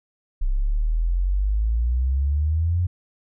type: exponential sweep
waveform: sine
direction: up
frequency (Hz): 32.02 to 90.8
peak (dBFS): -18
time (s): 0.41-2.87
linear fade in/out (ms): 10
effects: none